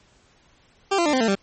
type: tone with pitch steps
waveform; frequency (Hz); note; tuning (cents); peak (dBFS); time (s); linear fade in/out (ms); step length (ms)
20% pulse; 392.8 / 342 / 297.7 / 259.2 / 225.6 / 196.4; G4 / F4 / D4 / C4 / A3 / G3; +4 / -36 / +24 / -16 / +44 / +4; -13; 0.91-1.354; 10; 74
effects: pink hiss -58 dBFS RMS until 1.42 s + MP3 32 kbps